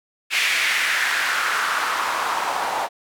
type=noise with band-pass filter sweep; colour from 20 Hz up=white; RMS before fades=-22 dBFS; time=0.3-2.89 s; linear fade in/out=50 ms; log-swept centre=2400 to 790 Hz; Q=2.7; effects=none